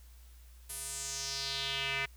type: tone with band-pass filter sweep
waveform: square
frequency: 137 Hz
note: C#3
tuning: 20 cents flat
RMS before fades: -37 dBFS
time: 0.69-2.06 s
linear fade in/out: 10 ms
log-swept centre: 11000 to 2200 Hz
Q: 3.1
effects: added 60 Hz sine -52 dBFS peak until 2.16 s + white hiss -64 dBFS RMS until 2.16 s